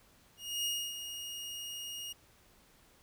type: tone with ADSR envelope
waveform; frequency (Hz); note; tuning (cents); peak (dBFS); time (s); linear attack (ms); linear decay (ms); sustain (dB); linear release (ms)
sawtooth; 2862; F7; +42; -28; 0.37-2.13; 280; 280; -9; 10
effects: pink hiss -64 dBFS RMS until 3.02 s